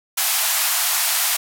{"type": "band-pass noise", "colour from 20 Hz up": "white", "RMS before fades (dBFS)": -20, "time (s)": [0.17, 1.37], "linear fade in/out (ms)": 10, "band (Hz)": [640, 16000], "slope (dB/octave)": 96, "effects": []}